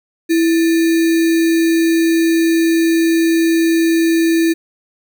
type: tone with sample-and-hold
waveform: sine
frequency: 329.6 Hz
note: E4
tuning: in tune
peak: -10 dBFS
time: 0.29-4.54 s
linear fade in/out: 20 ms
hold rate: 2100 Hz
effects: none